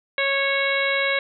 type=harmonic tone; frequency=551 Hz; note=C#5; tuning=11 cents flat; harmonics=1 / 2 / 3 / 4 / 5 / 6 / 7; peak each=-25 / -31 / -26 / -23 / -32 / -34 / -30 dBFS; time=0.18-1.19 s; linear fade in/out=2 ms; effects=none